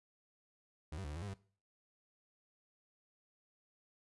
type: tone with pitch steps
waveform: 35% pulse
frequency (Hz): 76.4 / 96.6 / 72.6 / 75.1 / 84.4 / 102.1 / 96.7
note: D#2 / G2 / D2 / D2 / E2 / G#2 / G2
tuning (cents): -31 / -25 / -19 / +39 / +41 / -29 / -23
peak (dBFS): -40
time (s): 0.92-1.34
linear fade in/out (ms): 5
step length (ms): 60
effects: noise-tail reverb RT60 0.4 s tail -18 dB re dry + resampled to 24000 Hz